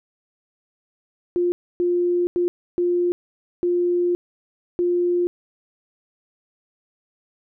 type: tone bursts at uneven times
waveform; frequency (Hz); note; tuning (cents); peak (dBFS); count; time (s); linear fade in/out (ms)
sine; 352; F4; +14; -17; 6; 1.36-1.52 / 1.8-2.27 / 2.36-2.48 / 2.78-3.12 / 3.63-4.15 / 4.79-5.27; 0
effects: none